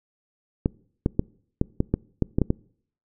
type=clicks; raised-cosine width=3 ms; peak=-7 dBFS; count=10; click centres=0.659 / 1.061 / 1.194 / 1.614 / 1.804 / 1.94 / 2.223 / 2.385 / 2.417 / 2.504 s; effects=noise-tail reverb RT60 0.6 s tail -25 dB re dry